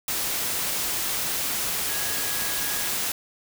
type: tone in noise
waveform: sine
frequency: 1658 Hz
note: G#6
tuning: 3 cents flat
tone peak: -37 dBFS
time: 1.89-2.89 s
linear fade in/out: 2 ms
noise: white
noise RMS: -27 dBFS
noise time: 0.08-3.12 s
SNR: -13 dB
effects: none